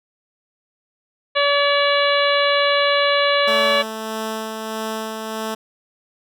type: harmonic tone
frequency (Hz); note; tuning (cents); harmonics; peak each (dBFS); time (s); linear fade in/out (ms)
571; D5; -49; 1 / 2 / 3 / 4 / 5 / 6 / 7; -18 / -21 / -23 / -24 / -25 / -26 / -26; 1.35-3.83; 20
type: tone with tremolo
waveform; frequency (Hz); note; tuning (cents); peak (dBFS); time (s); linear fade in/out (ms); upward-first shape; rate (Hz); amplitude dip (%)
10% pulse; 220; A3; 0; -15; 3.47-5.55; 10; sine; 1.6; 35
effects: none